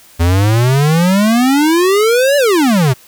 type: exponential two-way sweep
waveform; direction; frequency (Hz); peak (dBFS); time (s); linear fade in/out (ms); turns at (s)
square; up then down; 82 to 587.3 to 120.9; -9; 0.19-2.94; 20; 2.37
effects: white hiss -43 dBFS RMS until 3.07 s